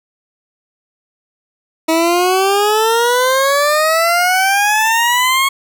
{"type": "exponential sweep", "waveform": "20% pulse", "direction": "up", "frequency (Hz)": [319.3, 1100], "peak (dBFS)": -6, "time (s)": [1.88, 5.49], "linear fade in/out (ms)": 10, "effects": []}